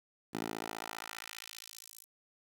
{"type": "tone with high-pass filter sweep", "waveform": "10% pulse", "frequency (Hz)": 55, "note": "A1", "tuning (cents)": 0, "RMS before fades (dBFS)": -44, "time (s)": [0.33, 2.05], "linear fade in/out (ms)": 20, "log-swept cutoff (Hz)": [240, 10000], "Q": 1, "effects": ["10-bit"]}